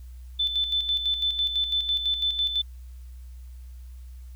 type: tone with tremolo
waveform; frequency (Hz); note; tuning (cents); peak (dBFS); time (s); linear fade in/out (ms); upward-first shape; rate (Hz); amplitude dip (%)
sine; 3520; A7; 0; -21; 0.39-2.62; 10; square; 6; 55
effects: added 62 Hz sine -39 dBFS peak until 4.35 s + white hiss -63 dBFS RMS until 4.35 s